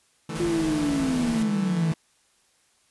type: chord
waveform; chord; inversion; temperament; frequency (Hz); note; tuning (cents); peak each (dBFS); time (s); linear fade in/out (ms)
sawtooth; D suspended second; none; equal with one note detuned; 149.92 / 164.81 / 220; D3 / E3 / A3; +36 / 0 / 0; -32 / -29 / -31; 0.29-1.94; 5
type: noise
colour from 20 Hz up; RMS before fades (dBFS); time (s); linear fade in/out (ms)
pink; -36; 0.35-1.43; 5
type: linear sweep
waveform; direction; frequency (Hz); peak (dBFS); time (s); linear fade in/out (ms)
sine; down; 350.2 to 155.56; -22; 0.4-1.92; 0
effects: white hiss -64 dBFS RMS until 2.9 s + resampled to 24000 Hz